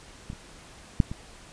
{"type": "clicks", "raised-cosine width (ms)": 5, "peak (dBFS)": [-23, -28, -6, -21], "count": 4, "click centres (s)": [0.301, 0.331, 1.002, 1.115], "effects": ["pink hiss -49 dBFS RMS until 1.52 s", "resampled to 22050 Hz"]}